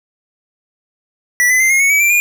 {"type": "tone with pitch steps", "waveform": "square", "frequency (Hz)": [1958, 2019, 2082, 2146, 2213, 2282, 2353, 2426], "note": ["B6", "B6", "C7", "C7", "C#7", "C#7", "D7", "D#7"], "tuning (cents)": [-15, 38, -9, 43, -3, 50, 3, -44], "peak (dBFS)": -10, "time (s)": [1.4, 2.2], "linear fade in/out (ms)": 0, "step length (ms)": 100, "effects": []}